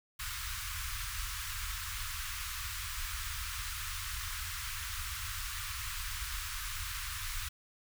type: band-stop noise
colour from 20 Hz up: pink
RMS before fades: -39 dBFS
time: 0.19-7.49 s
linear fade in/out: 10 ms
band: 100 to 1100 Hz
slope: 48 dB/octave
effects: none